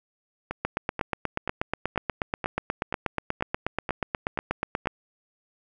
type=two click trains; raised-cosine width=0.5 ms; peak=-10 / -15 dBFS; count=36 / 10; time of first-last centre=0.65-4.872 / 0.51-4.858 s; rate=8.29 / 2.07 Hz; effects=none